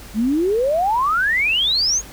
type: exponential sweep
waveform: sine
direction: up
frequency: 204.6 to 6810 Hz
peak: -15 dBFS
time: 0.14-2.02 s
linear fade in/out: 50 ms
effects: added 50 Hz sine -39 dBFS peak until 2.12 s + pink hiss -40 dBFS RMS until 2.12 s